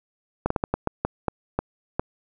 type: slowing click train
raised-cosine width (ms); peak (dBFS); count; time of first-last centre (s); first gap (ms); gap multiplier
1; -8; 10; 0.46-1.995; 44; 1.32
effects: none